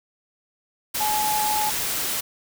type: tone in noise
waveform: sine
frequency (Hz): 850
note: G#5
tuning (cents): +40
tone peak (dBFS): -22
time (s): 1-1.7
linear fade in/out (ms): 10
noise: white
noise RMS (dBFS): -26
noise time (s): 0.94-2.21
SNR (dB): +1
effects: none